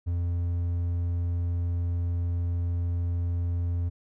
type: tone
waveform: triangle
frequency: 86.6 Hz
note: F2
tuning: 14 cents flat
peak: -23 dBFS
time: 0.06-3.9 s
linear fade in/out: 20 ms
effects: none